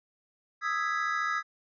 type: chord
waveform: triangle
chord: E major seventh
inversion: third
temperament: equal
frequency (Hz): 1244.5 / 1318.5 / 1661.2 / 1975.5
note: D#6 / E6 / G#6 / B6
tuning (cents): 0 / 0 / 0 / 0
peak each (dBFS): -30 / -32 / -31 / -34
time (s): 0.61-1.43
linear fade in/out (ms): 50
effects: resampled to 16000 Hz